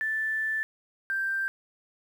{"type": "tone pair in turn", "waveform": "sine", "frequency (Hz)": [1760, 1574], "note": ["A6", "G6"], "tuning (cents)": [0, 7], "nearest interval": "major second", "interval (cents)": 193, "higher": "first", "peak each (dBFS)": -26, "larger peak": "neither", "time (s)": [[0.01, 0.63], [1.1, 1.48]], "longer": "first", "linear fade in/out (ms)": 0, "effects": ["9-bit"]}